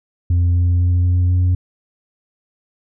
sine tone with pitch steps, 87.31 / 87.97 / 88.63 / 89.3 / 89.97 Hz, F2 / F2 / F2 / F2 / F#2, 0 / +13 / +26 / +39 / -48 cents, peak -9 dBFS, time 0.3-1.55 s, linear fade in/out 5 ms, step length 250 ms, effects tanh soft clip ceiling -11 dBFS

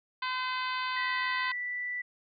harmonic tone, 511 Hz, C5, 41 cents flat, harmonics 2 / 3 / 4 / 5 / 6 / 7 / 8 / 9, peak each -33 / -37 / -39 / -41 / -43 / -44 / -45 / -46 dBFS, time 0.22-1.52 s, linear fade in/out 5 ms
sine tone with pitch glide, 1958 to 1971.6 Hz, B6 to B6, -15 to -3 cents, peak -32 dBFS, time 0.96-2.02 s, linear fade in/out 10 ms, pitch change +12 cents, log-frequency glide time 1.33-1.71 s
effects none

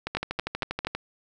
two click trains, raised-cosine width 0.3 ms, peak -11 / -13 dBFS, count 4 / 12, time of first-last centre 0.17-0.849 / 0.07-0.95 s, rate 4.42 / 12.5 Hz, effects none

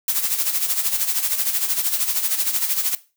blue noise with tremolo, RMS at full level -19 dBFS, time 0.08-2.95 s, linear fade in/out 2 ms, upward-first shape sine, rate 13 Hz, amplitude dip 65%, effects noise-tail reverb RT60 0.3 s tail -17 dB re dry

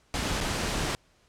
pink noise with dropouts, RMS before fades -29 dBFS, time 0.14-0.95 s, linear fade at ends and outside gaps 0 ms, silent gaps 0.404-0.41 s, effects pink hiss -64 dBFS RMS until 1.28 s + low-pass 8000 Hz 12 dB/octave

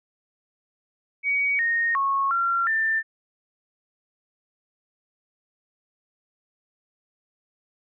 sine tone with pitch steps, 2255 / 1854 / 1098 / 1372 / 1784 Hz, C#7 / A#6 / C#6 / F6 / A6, +29 / -10 / -17 / -31 / +23 cents, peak -20 dBFS, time 1.23-3.03 s, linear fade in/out 50 ms, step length 360 ms, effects none

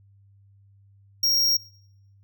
square tone, 5588 Hz, F8, in tune, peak -19 dBFS, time 1.23-1.57 s, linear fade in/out 5 ms, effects noise-tail reverb RT60 0.8 s tail -24 dB re dry + added 99 Hz sine -53 dBFS peak until 2.23 s

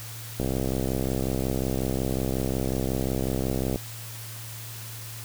click train, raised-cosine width 2 ms, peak -14 dBFS, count 221, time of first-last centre 0.4-3.759 s, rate 65.5 Hz, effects added 113 Hz sine -39 dBFS peak until 5.24 s + white hiss -41 dBFS RMS until 5.24 s

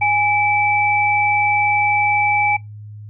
sine tone pair together, 828.8 / 2316 Hz, G#5 / D7, -4 / -25 cents, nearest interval octave + tritone, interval 1779 cents, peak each -16 dBFS, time 0.01-2.57 s, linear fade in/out 10 ms, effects noise-tail reverb RT60 0.2 s tail -25 dB re dry + added 105 Hz sine -32 dBFS peak until 3.09 s

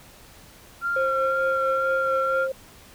sine tone with vibrato, 1378 Hz, F6, 24 cents flat, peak -22 dBFS, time 0.81-2.48 s, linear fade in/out 50 ms, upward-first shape sine, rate 2 Hz, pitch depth 20 cents each way
sine tone with tremolo, 530 Hz, C5, 22 cents sharp, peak -20 dBFS, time 0.96-2.52 s, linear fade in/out 5 ms, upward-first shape triangle, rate 4.4 Hz, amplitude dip 45%
effects tanh soft clip ceiling -14 dBFS + pink hiss -49 dBFS RMS until 2.94 s

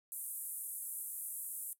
pink band-pass noise, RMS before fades -43 dBFS, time 0.12-1.73 s, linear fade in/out 0 ms, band 8900 to 14000 Hz, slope 48 dB/octave, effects noise-tail reverb RT60 0.1 s tail -17 dB re dry

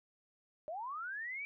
sine linear sweep, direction up, 587.3 to 2338 Hz, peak -39 dBFS, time 0.68-1.45 s, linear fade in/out 0 ms, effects none

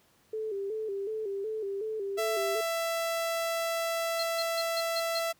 sine tone with vibrato, 415.3 Hz, G#4, in tune, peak -31 dBFS, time 0.33-2.61 s, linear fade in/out 5 ms, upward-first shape square, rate 2.7 Hz, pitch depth 86 cents each way
sawtooth tone, 665 Hz, E5, 15 cents sharp, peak -25 dBFS, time 2.17-5.33 s, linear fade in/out 20 ms
sine tone bursts, 4189 Hz, C8, 1 cent sharp, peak -31 dBFS, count 6, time 4.19-5.192 s, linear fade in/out 5 ms, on 42 ms, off 150 ms
effects pink hiss -65 dBFS RMS until 5.39 s + high-pass 80 Hz 12 dB/octave

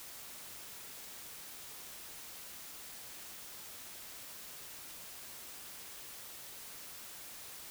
silence, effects white hiss -49 dBFS RMS until 7.7 s

